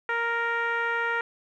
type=tone with low-pass filter; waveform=10% pulse; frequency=466.2 Hz; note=A#4; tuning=in tune; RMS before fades=-27 dBFS; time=0.09-1.21 s; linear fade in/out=2 ms; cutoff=1700 Hz; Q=2.3; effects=none